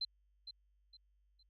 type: tone with echo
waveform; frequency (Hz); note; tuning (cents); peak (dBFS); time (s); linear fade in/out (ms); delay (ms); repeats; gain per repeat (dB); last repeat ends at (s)
sine; 4098; C8; -37; -35; 0.01-0.05; 5; 460; 3; -10; 1.43
effects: added 50 Hz sine -70 dBFS peak until 1.49 s